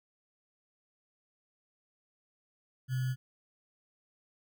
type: tone with sample-and-hold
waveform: sine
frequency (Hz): 128.2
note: C3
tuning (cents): -35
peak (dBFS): -29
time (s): 2.88-3.16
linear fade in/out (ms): 50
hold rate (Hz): 1575
effects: none